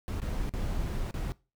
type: noise with dropouts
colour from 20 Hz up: brown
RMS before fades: -32 dBFS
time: 0.08-1.32 s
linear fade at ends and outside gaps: 0 ms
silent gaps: 0.201-0.218 / 0.493-0.538 / 1.11-1.141 s
effects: noise-tail reverb RT60 0.3 s tail -21 dB re dry